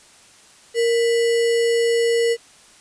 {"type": "tone with sample-and-hold", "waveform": "sine", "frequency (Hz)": 465.3, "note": "A#4", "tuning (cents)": -3, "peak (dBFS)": -15, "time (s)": [0.74, 2.37], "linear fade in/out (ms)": 50, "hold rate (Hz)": 2450, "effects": ["white hiss -49 dBFS RMS until 2.8 s", "resampled to 22050 Hz"]}